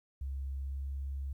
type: tone with pitch glide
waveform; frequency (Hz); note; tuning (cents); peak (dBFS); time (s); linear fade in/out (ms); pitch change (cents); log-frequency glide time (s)
sine; 67.9 to 68.69; C#2 to C#2; -35 to -15; -34; 0.21-1.33; 5; +20; 0.56-0.84
effects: tanh soft clip ceiling -30 dBFS + 12-bit